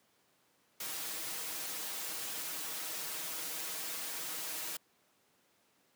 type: noise with comb filter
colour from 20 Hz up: white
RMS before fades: -40 dBFS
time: 0.8-4.77 s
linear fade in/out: 5 ms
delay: 6.3 ms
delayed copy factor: +0.8
effects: pink hiss -71 dBFS RMS until 5.95 s + high-pass 200 Hz 12 dB/octave